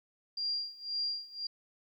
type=tone with tremolo; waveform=sine; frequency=4776 Hz; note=D8; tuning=28 cents sharp; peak=-30 dBFS; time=0.37-1.47 s; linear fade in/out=5 ms; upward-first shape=sine; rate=1.9 Hz; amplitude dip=90%; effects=12-bit